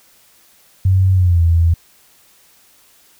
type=tone with pitch glide; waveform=sine; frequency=94.4 to 83.62 Hz; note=F#2 to E2; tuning=+35 to +25 cents; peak=-9 dBFS; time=0.85-1.74 s; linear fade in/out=5 ms; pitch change=-210 cents; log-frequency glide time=1.13-1.42 s; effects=white hiss -51 dBFS RMS until 3.19 s